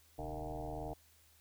sine tone with frequency modulation, 381.7 Hz, G4, 46 cents flat, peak -39 dBFS, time 0.18-0.94 s, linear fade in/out 10 ms, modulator 78.6 Hz, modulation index 5.2, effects added 79 Hz sine -69 dBFS peak until 1.4 s + white hiss -67 dBFS RMS until 1.4 s

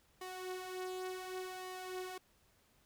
sawtooth tone with flanger, 370 Hz, F#4, in tune, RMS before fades -44 dBFS, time 0.21-2.18 s, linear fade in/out 5 ms, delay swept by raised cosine 1 to 5.7 ms, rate 0.68 Hz, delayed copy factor +0.55, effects pink hiss -71 dBFS RMS until 2.85 s

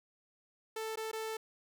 sawtooth tone with dropouts, 441.3 Hz, A4, 5 cents sharp, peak -33 dBFS, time 0.76-1.37 s, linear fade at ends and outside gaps 5 ms, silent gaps 0.958-0.972 / 1.115-1.13 s, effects none

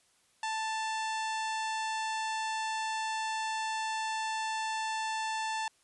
harmonic tone with a mistuned harmonic, 880 Hz, A5, in tune, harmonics 1 / 2 / 3 / 4 / 5 / 6 / 7 / 8 / 9 / 10, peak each -33 / -39 / -43 / -45 / -47 / -49 / -50 / -51 / -52 / -53 dBFS, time 0.43-5.68 s, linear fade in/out 2 ms, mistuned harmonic 3, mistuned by +30 cents, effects white hiss -68 dBFS RMS until 5.83 s + resampled to 24000 Hz

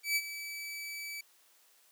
sawtooth tone with ADSR envelope, 2300 Hz, D7, 37 cents flat, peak -23 dBFS, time 0.03-1.21 s, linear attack 130 ms, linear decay 48 ms, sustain -13 dB, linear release 5 ms, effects white hiss -65 dBFS RMS until 1.91 s + high-pass 400 Hz 12 dB/octave

